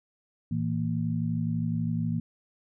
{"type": "tone cluster", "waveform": "sine", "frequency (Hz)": [111.5, 163.5, 231.1], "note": ["A2", "E3", "A#3"], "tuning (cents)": [23, -14, -15], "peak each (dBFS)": [-31, -29, -31], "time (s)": [0.51, 2.2], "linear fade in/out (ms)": 5, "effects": []}